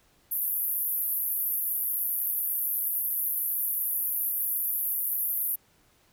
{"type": "band-pass noise", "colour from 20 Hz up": "white", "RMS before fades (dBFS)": -29, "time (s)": [0.31, 5.56], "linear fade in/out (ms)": 10, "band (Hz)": [11000, 15000], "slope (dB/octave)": 96, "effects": ["pink hiss -64 dBFS RMS until 6.12 s"]}